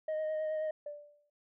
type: tone with vibrato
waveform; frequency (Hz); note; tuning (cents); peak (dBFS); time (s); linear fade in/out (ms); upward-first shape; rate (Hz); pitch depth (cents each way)
sine; 622.3; D#5; 0; -29; 0.08-0.71; 5; sine; 9.4; 15
type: tone with exponential decay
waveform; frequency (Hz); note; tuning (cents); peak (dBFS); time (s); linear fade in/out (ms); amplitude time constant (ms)
sine; 587.3; D5; 0; -36; 0.86-1.3; 5; 95
effects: tanh soft clip ceiling -31 dBFS